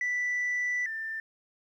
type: tone pair in turn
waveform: sine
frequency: 1974 / 1784.2 Hz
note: B6 / A6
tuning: -1 / +24 cents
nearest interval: major second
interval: 175 cents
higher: first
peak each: -25 / -32 dBFS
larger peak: first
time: 0.01-0.86 / 0.86-1.2 s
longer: first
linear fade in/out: 2 ms
effects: tanh soft clip ceiling -25 dBFS + 11-bit